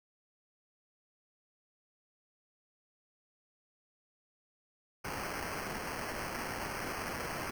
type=noise with sample-and-hold; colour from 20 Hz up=violet; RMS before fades=-39 dBFS; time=5.04-7.51 s; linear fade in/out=10 ms; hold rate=3675 Hz; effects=none